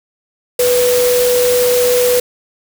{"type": "tone in noise", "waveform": "sine", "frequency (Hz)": 492.9, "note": "B4", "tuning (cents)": -3, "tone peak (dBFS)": -10, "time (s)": [0.59, 2.2], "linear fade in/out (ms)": 5, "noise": "white", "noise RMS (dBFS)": -19, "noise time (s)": [0.59, 2.2], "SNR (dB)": 6, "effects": []}